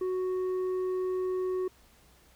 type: tone with tanh clipping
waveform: sine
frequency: 370 Hz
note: F#4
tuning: in tune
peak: -29 dBFS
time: 0.01-1.68 s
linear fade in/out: 5 ms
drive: 5 dB
effects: added 60 Hz sine -64 dBFS peak until 2.35 s + pink hiss -61 dBFS RMS until 2.35 s